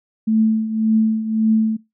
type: tone with tremolo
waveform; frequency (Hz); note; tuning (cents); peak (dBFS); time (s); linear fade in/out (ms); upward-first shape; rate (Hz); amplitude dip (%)
sine; 220; A3; 0; -11; 0.27-1.77; 10; triangle; 1.8; 75
effects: noise-tail reverb RT60 0.2 s tail -21 dB re dry